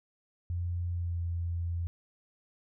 sine tone with pitch glide, 87.31 to 85.46 Hz, F2 to F2, 0 to -37 cents, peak -30 dBFS, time 0.5-1.87 s, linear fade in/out 0 ms, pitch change -37 cents, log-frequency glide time 0.91-1.2 s, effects none

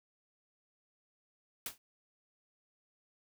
white noise with exponential decay, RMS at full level -35 dBFS, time 1.66-1.78 s, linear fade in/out 2 ms, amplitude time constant 26 ms, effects none

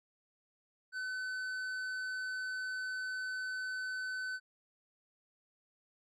triangle tone with tanh clipping, 1514 Hz, F#6, 39 cents sharp, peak -38 dBFS, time 0.92-4.4 s, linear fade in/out 50 ms, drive 13 dB, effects none

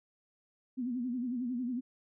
sine tone with vibrato, 246.9 Hz, B3, in tune, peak -32 dBFS, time 0.77-1.81 s, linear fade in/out 20 ms, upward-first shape sine, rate 11 Hz, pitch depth 97 cents each way, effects none

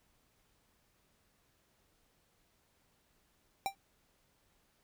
square tone with exponential decay, 785 Hz, G5, 2 cents sharp, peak -28 dBFS, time 3.66-3.75 s, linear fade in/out 0 ms, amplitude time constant 19 ms, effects pink hiss -73 dBFS RMS until 4.83 s

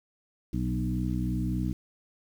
harmonic tone with a mistuned harmonic, 61.74 Hz, B1, in tune, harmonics 1 / 2 / 3 / 4 / 5, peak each -32 / -32 / -32 / -35 / -35 dBFS, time 0.53-1.73 s, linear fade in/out 5 ms, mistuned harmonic 3, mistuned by +16 cents, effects 9-bit

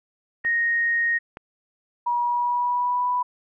sine tone, 1864.7 Hz, A#6, in tune, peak -19 dBFS, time 0.44-1.19 s, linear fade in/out 20 ms
clicks, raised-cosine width 0.5 ms, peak -21 dBFS, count 2, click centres 0.449 / 1.371 s
sine tone with pitch glide, 961 to 988 Hz, B5 to B5, -48 to 0 cents, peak -20 dBFS, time 2.06-3.23 s, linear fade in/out 10 ms, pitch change +48 cents, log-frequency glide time 2.22-3.08 s
effects none

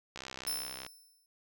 click train, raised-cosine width 0.2 ms, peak -24 dBFS, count 47, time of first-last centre 0.16-0.864 s, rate 65.3 Hz
10% pulse tone with exponential decay, 5300 Hz, E8, 9 cents sharp, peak -25 dBFS, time 0.47-1.26 s, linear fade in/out 2 ms, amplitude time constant 170 ms
effects none

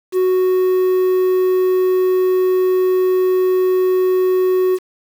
triangle tone with quantisation, 370 Hz, F#4, in tune, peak -10 dBFS, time 0.12-4.79 s, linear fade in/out 50 ms, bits 6, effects none

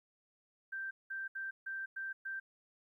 sine tone bursts at uneven times, 1568 Hz, G6, in tune, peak -38 dBFS, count 6, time 0.72-0.91 / 1.1-1.28 / 1.35-1.51 / 1.66-1.86 / 1.96-2.13 / 2.25-2.4 s, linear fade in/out 10 ms, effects 13-bit

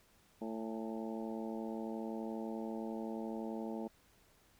harmonic tone with a mistuned harmonic, 111.6 Hz, A2, 25 cents sharp, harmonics 2 / 3 / 4 / 5 / 6 / 7 / 8, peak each -41 / -45 / -47 / -49 / -51 / -52 / -53 dBFS, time 0.41-3.88 s, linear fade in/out 10 ms, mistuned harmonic 7, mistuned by +67 cents, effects pink hiss -68 dBFS RMS until 4.59 s

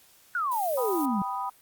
sine exponential sweep, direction down, 1500 to 185 Hz, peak -25 dBFS, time 0.35-1.22 s, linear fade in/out 2 ms
violet noise, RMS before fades -37 dBFS, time 0.51-1.06 s, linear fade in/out 10 ms
sine chord, G augmented, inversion none, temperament equal, 784 / 987.8 / 1244.5 Hz, G5 / B5 / D#6, 0 / 0 / 0 cents, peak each -34 / -31 / -35 dBFS, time 0.77-1.5 s, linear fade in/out 10 ms
effects white hiss -58 dBFS RMS until 1.61 s + Opus 48 kbps

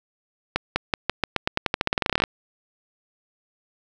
accelerating click train, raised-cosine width 0.3 ms, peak -4 dBFS, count 23, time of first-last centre 0.56-2.238 s, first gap 200 ms, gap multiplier 0.89, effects none

